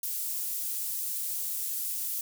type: high-pass noise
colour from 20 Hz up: pink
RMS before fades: -33 dBFS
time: 0.03-2.21 s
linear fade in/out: 2 ms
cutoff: 12000 Hz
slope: 12 dB/octave
effects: none